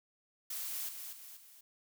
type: noise with echo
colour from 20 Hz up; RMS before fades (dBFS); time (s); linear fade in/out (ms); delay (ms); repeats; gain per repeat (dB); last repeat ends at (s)
blue; -40; 0.5-0.89; 5; 240; 3; -6; 1.61
effects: none